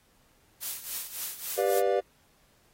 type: noise with tremolo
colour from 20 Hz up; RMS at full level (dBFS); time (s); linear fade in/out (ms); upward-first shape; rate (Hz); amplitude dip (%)
blue; -32; 0.61-1.81; 20; triangle; 3.6; 80
type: chord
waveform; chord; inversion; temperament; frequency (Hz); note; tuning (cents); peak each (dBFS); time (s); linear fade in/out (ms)
triangle; G dominant seventh; none; just; 392 / 490 / 588 / 705.6; G4 / B4 / D5 / F5; 0 / -14 / +2 / +18; -26 / -26 / -27 / -29; 1.57-2.01; 20
effects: pink hiss -65 dBFS RMS until 2.73 s + AAC 48 kbps